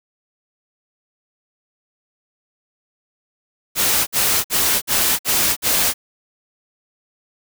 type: noise bursts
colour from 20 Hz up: white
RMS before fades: -17 dBFS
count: 6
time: 3.75-5.94 s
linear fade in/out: 50 ms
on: 320 ms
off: 54 ms
effects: none